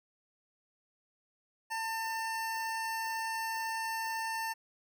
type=tone; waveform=25% pulse; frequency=898 Hz; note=A5; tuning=35 cents sharp; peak=-30 dBFS; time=1.7-4.54 s; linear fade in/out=20 ms; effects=none